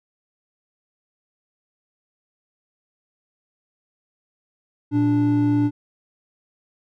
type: tone pair together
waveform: triangle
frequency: 116.54 / 292.5 Hz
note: A#2 / D4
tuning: 0 / -7 cents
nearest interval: octave + major third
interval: 1593 cents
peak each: -20 / -15 dBFS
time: 4.91-5.71 s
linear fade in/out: 50 ms
effects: none